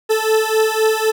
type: beating tone pair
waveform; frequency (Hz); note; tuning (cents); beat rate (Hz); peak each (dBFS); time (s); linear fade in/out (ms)
40% pulse; 436.4 / 440.3; A4 / A4; -14 / +1; 3.9; -16; 0.09-1.12; 20
effects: none